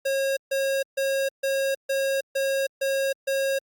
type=tone bursts; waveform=square; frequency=543 Hz; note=C#5; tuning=36 cents flat; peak=-23 dBFS; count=8; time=0.05-3.59 s; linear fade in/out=10 ms; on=320 ms; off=140 ms; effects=Opus 48 kbps